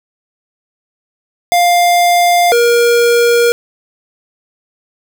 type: tone pair in turn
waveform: square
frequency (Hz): 701 / 473.6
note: F5 / A#4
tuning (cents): +6 / +27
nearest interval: perfect fifth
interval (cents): 679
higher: first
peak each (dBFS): -8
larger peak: neither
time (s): 1.52-2.52 / 2.52-3.52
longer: neither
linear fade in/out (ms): 0
effects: none